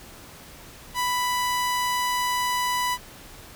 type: tone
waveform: sawtooth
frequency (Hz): 990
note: B5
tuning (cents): +4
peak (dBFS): -19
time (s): 0.94-2.98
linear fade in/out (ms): 50
effects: pink hiss -45 dBFS RMS until 3.55 s